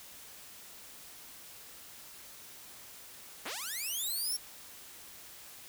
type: linear sweep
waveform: 5% pulse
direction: up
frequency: 164.4 to 5600 Hz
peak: -26 dBFS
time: 3.45-4.37 s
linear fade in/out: 10 ms
effects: white hiss -51 dBFS RMS until 5.68 s